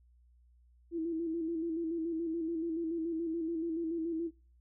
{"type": "tone with vibrato", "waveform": "sine", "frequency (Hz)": 329.6, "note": "E4", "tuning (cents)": 0, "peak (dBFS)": -32, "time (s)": [0.91, 4.31], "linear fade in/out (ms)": 50, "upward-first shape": "square", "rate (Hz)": 7, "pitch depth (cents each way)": 46, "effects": ["noise-tail reverb RT60 0.4 s tail -26 dB re dry", "added 60 Hz sine -61 dBFS peak until 4.6 s"]}